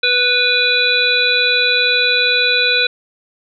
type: harmonic tone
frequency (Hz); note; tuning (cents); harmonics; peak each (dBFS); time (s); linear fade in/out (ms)
493.9; B4; 0; 1 / 3 / 5 / 7 / 8; -22 / -18 / -16 / -22 / -16; 0.03-2.87; 5
effects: none